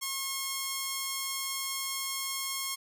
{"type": "tone", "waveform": "5% pulse", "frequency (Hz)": 1081, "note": "C#6", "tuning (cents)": -44, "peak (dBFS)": -20, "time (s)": [0.01, 2.76], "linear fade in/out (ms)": 20, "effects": []}